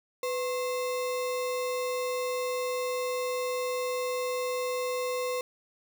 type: tone with sample-and-hold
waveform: sine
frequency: 500 Hz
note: B4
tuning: 21 cents sharp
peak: -28 dBFS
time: 0.23-5.41 s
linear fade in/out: 2 ms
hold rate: 1575 Hz
effects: none